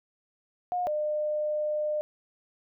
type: tone pair in turn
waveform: sine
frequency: 718 / 603.8 Hz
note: F5 / D5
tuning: +48 / +48 cents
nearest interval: minor third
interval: 300 cents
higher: first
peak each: -26 dBFS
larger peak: neither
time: 0.72-0.87 / 0.87-2.01 s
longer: second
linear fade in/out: 0 ms
effects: none